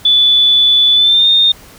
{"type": "tone with pitch glide", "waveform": "sine", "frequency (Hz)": [3470, 3653], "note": ["A7", "A#7"], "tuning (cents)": [-25, -36], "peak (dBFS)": -6, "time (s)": [0.05, 1.52], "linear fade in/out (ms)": 5, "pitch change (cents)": 89, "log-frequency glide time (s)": [0.94, 1.28], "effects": ["pink hiss -39 dBFS RMS until 1.78 s"]}